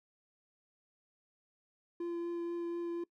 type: tone with vibrato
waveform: triangle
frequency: 342.6 Hz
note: F4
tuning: 33 cents flat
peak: -33 dBFS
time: 2-3.04 s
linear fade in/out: 5 ms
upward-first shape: triangle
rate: 4.1 Hz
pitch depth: 11 cents each way
effects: noise-tail reverb RT60 0.1 s tail -22 dB re dry